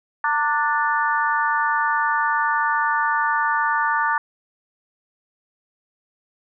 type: harmonic tone with a mistuned harmonic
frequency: 293.7 Hz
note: D4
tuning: in tune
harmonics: 3 / 4 / 5 / 6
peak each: -22 / -23 / -24 / -25 dBFS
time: 0.24-4.18 s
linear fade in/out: 2 ms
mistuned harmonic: 3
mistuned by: +46 cents
effects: none